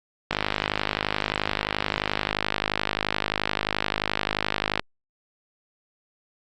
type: click train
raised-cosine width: 0.3 ms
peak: -6 dBFS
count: 232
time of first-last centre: 0.31-4.795 s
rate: 51.5 Hz
effects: Opus 48 kbps